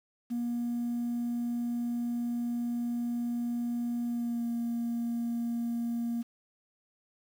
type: tone with pitch glide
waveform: sine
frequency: 238.5 to 234.8 Hz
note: A#3 to A#3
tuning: +40 to +13 cents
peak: -28 dBFS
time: 0.3-6.23 s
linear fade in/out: 20 ms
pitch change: -27 cents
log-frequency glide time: 4.05-4.45 s
effects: tanh soft clip ceiling -26 dBFS + 9-bit